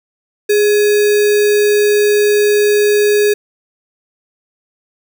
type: tone with sample-and-hold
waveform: sine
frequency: 415.3 Hz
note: G#4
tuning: in tune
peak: -8 dBFS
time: 0.49-3.34 s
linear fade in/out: 10 ms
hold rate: 2100 Hz
effects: none